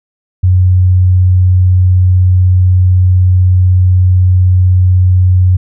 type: tone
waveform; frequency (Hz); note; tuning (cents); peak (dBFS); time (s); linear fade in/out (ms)
sine; 91.6; F#2; -17; -4; 0.43-5.57; 10
effects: none